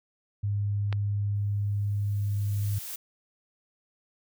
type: tone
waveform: sine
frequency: 102 Hz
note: G#2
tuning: 31 cents flat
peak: -25 dBFS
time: 0.43-2.79 s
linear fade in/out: 10 ms
type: click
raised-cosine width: 0.3 ms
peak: -18 dBFS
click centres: 0.927 s
type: noise with exponential growth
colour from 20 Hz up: blue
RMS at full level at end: -36 dBFS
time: 1.35-2.96 s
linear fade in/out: 5 ms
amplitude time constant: 350 ms
effects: none